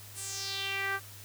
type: tone with band-pass filter sweep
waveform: sawtooth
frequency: 392 Hz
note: G4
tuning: in tune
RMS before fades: -35 dBFS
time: 0.14-1 s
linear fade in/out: 50 ms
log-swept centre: 10000 to 1400 Hz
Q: 3.2
effects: added 101 Hz sine -50 dBFS peak until 1.24 s + white hiss -50 dBFS RMS until 1.24 s